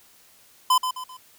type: tone with echo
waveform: square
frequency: 1018 Hz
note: C6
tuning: 48 cents flat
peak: -16 dBFS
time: 0.7-0.78 s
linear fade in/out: 5 ms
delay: 130 ms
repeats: 3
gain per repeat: -8 dB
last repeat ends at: 1.17 s
effects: white hiss -55 dBFS RMS until 1.38 s